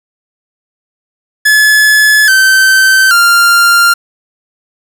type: tone with pitch steps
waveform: 45% pulse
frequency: 1714 / 1544.7 / 1392.2 Hz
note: A6 / G6 / F6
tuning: -46 / -26 / -6 cents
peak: -4 dBFS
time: 1.45-3.94 s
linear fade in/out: 10 ms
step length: 830 ms
effects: none